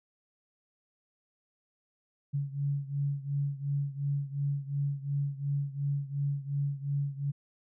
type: beating tone pair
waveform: sine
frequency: 140.5 / 143.3 Hz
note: C#3 / D3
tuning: +24 / -42 cents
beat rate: 2.8 Hz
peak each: -31 / -34 dBFS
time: 2.33-7.32 s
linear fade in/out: 20 ms
effects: none